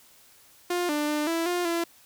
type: tone with pitch steps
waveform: sawtooth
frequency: 353.3 / 297 / 299.2 / 331.5 / 353.4 / 338 Hz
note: F4 / D4 / D4 / E4 / F4 / E4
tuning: +20 / +20 / +32 / +10 / +21 / +43 cents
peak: -21 dBFS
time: 0.7-1.84 s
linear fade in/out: 5 ms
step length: 190 ms
effects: white hiss -56 dBFS RMS until 2.05 s